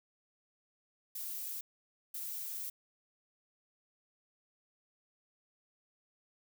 violet noise bursts at uneven times, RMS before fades -41 dBFS, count 2, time 1.15-1.61 / 2.14-2.7 s, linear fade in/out 5 ms, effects none

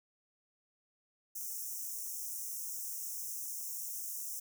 white high-pass noise, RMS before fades -41 dBFS, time 1.35-4.4 s, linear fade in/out 10 ms, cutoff 5500 Hz, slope 96 dB/octave, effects none

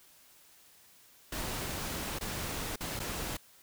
pink noise with dropouts, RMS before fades -37 dBFS, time 1.32-3.37 s, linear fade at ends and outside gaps 5 ms, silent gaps 2.188-2.209 / 2.76-2.806 / 2.993-3 s, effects white hiss -60 dBFS RMS until 3.62 s

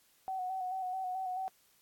sine tone with vibrato, 747 Hz, F#5, 16 cents sharp, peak -34 dBFS, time 0.28-1.48 s, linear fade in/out 0 ms, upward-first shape square, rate 4.6 Hz, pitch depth 30 cents each way, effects white hiss -68 dBFS RMS until 1.81 s + AAC 64 kbps

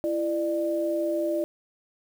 sine tone pair together, 335.4 / 598 Hz, E4 / D5, +30 / +31 cents, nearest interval minor seventh, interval 1001 cents, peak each -27 / -26 dBFS, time 0.04-1.44 s, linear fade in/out 0 ms, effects 8-bit

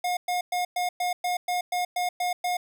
square tone bursts, 717 Hz, F5, 45 cents sharp, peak -25 dBFS, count 11, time 0.04-2.57 s, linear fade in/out 5 ms, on 130 ms, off 110 ms, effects none

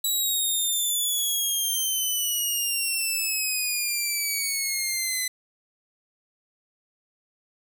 10% pulse exponential sweep, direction down, 3914 to 2013 Hz, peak -16 dBFS, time 0.04-5.28 s, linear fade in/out 5 ms, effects 9-bit

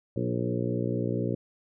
harmonic tone with a mistuned harmonic, 60.1 Hz, B1, 46 cents flat, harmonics 2 / 3 / 4 / 5 / 6 / 7 / 8 / 9, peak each -31 / -33 / -34 / -35 / -36 / -36 / -37 / -38 dBFS, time 0.16-1.35 s, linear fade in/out 5 ms, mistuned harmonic 6, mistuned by -21 cents, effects none

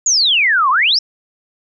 sine exponential two-way sweep, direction down then up, 7040 to 998 to 5640 Hz, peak -10 dBFS, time 0.06-0.99 s, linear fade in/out 5 ms, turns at 0.7 s, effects none

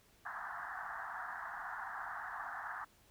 white band-pass noise, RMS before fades -44 dBFS, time 0.25-2.85 s, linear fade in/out 10 ms, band 700 to 1800 Hz, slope 96 dB/octave, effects pink hiss -67 dBFS RMS until 3.1 s

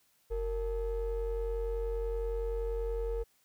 triangle ring-modulated tone, 207.7 Hz, G#3, in tune, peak -26 dBFS, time 0.3-3.24 s, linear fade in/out 20 ms, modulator 253 Hz, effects white hiss -70 dBFS RMS until 3.44 s

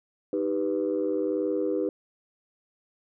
sine chord, Eb augmented, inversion none, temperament equal, 311.1 / 392 / 493.9 Hz, Eb4 / G4 / B4, 0 / 0 / 0 cents, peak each -28 dBFS, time 0.33-1.89 s, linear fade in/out 2 ms, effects tanh soft clip ceiling -17 dBFS

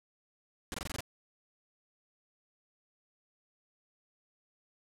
pink noise bursts, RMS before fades -38 dBFS, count 7, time 0.72-1.006 s, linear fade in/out 0 ms, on 22 ms, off 22 ms, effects low-pass 11000 Hz 12 dB/octave

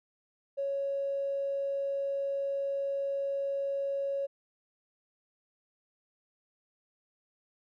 triangle tone with tanh clipping, 554.4 Hz, C#5, in tune, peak -29 dBFS, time 0.57-4.27 s, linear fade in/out 20 ms, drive 2 dB, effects none

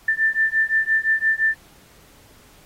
sine beating tone pair, 1774 / 1779.8 Hz, A6 / A6, +14 / +19 cents, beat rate 5.8 Hz, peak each -20 dBFS, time 0.08-1.55 s, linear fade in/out 5 ms, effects pink hiss -52 dBFS RMS until 2.65 s + AAC 48 kbps

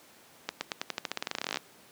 accelerating click train, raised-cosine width 0.2 ms, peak -13 dBFS, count 23, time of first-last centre 0.49-1.572 s, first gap 120 ms, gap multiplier 0.9, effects pink hiss -56 dBFS RMS until 1.91 s + high-pass 200 Hz 12 dB/octave

